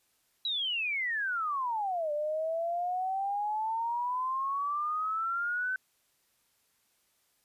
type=exponential two-way sweep; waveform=sine; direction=down then up; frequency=3951 to 587.3 to 1532 Hz; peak=-29 dBFS; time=0.45-5.76 s; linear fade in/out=2 ms; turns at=2.12 s; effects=white hiss -72 dBFS RMS until 7.44 s + resampled to 32000 Hz